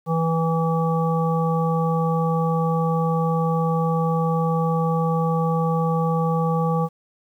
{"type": "harmonic tone", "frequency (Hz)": 163.8, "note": "E3", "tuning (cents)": -11, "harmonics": [1, 3, 5, 7], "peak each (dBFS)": [-20, -25, -27, -28], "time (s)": [0.06, 6.89], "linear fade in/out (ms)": 50, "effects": ["9-bit"]}